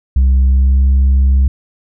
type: tone with pitch glide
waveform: sine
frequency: 65.41 to 66.71 Hz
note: C2 to C2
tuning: 0 to +34 cents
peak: -4 dBFS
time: 0.16-1.48 s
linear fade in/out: 5 ms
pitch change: +34 cents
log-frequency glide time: 0.44-0.84 s
effects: tanh soft clip ceiling -6 dBFS